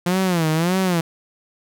sawtooth tone with vibrato, 172.3 Hz, F3, 23 cents flat, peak -13 dBFS, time 0.06-1.01 s, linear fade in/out 5 ms, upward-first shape sine, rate 1.7 Hz, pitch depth 170 cents each way, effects none

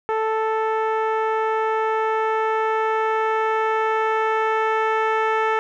10% pulse tone with low-pass filter sweep, 440.1 Hz, A4, in tune, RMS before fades -21 dBFS, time 0.09-5.59 s, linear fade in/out 0 ms, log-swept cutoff 1000 to 1600 Hz, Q 0.81, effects none

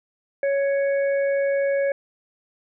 harmonic tone, 556 Hz, C#5, 5 cents sharp, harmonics 1 / 3 / 4, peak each -19 / -32 / -36 dBFS, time 0.43-1.92 s, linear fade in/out 2 ms, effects none

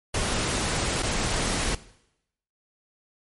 pink noise with dropouts, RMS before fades -26 dBFS, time 0.14-1.75 s, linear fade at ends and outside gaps 5 ms, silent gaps 1.024-1.03 s, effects noise-tail reverb RT60 0.8 s tail -18 dB re dry + MP3 48 kbps

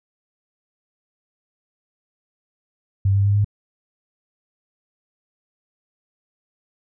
sine tone with pitch steps, 97.9 / 99.5 / 101.12 / 102.77 Hz, G2 / G2 / G#2 / G#2, -2 / +26 / -46 / -18 cents, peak -14 dBFS, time 3.05-3.446 s, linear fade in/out 5 ms, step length 99 ms, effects none

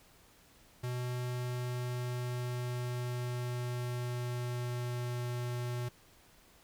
square tone with pitch glide, 123.9 to 122.12 Hz, B2 to B2, +6 to -19 cents, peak -35 dBFS, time 0.83-5.89 s, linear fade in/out 10 ms, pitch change -25 cents, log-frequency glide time 1.27-5.24 s, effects pink hiss -62 dBFS RMS until 6.63 s

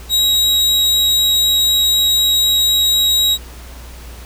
40% pulse tone, 3826 Hz, A#7, 44 cents sharp, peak -10 dBFS, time 0.09-3.38 s, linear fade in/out 50 ms, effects added 60 Hz sine -32 dBFS peak until 4.25 s + pink hiss -39 dBFS RMS until 4.25 s

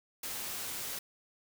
white noise, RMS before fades -39 dBFS, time 0.23-0.99 s, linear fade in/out 5 ms, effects none

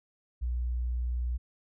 sine tone, 60.7 Hz, B1, 29 cents flat, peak -28 dBFS, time 0.41-1.38 s, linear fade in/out 20 ms, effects none

